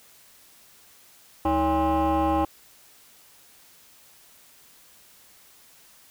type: tone with frequency modulation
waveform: sine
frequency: 563 Hz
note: C#5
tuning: 27 cents sharp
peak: -17 dBFS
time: 1.45-2.45 s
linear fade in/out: 5 ms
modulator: 245 Hz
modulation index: 1.8
effects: tanh soft clip ceiling -19 dBFS + white hiss -54 dBFS RMS until 6.1 s